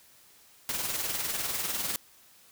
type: noise with tremolo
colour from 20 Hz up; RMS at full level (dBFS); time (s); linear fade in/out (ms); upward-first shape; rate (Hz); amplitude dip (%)
white; -30; 0.69-1.96; 0; sine; 20; 50
effects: white hiss -58 dBFS RMS until 2.51 s